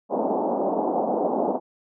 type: band-pass noise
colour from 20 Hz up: white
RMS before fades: -24 dBFS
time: 0.09-1.6 s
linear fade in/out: 50 ms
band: 200 to 860 Hz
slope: 48 dB/octave
effects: none